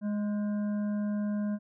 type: harmonic tone with a mistuned harmonic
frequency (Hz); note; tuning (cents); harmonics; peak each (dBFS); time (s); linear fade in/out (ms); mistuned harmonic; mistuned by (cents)
207.7; G#3; 0; 1 / 3 / 5 / 7 / 8; -28 / -42 / -52 / -55 / -54; 0.01-1.59; 50; 8; -75
effects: none